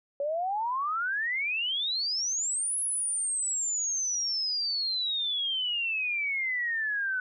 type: exponential two-way sweep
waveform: sine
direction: up then down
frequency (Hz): 554.4 to 10700 to 1490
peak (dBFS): -27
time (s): 0.2-7.2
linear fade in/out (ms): 2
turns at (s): 2.79
effects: none